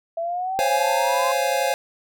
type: exponential sweep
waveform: sine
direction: up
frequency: 660 to 1046.5 Hz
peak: -23 dBFS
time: 0.17-1.32 s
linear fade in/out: 5 ms
type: chord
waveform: square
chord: Db major seventh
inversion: third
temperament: equal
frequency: 523.3 / 554.4 / 698.5 / 830.6 Hz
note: C5 / Db5 / F5 / Ab5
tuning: 0 / 0 / 0 / 0 cents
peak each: -26 dBFS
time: 0.59-1.74 s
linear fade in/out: 0 ms
effects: none